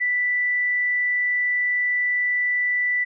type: tone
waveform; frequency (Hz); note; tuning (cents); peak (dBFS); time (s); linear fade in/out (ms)
sine; 1975.5; B6; 0; -19; 0-3.05; 20
effects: none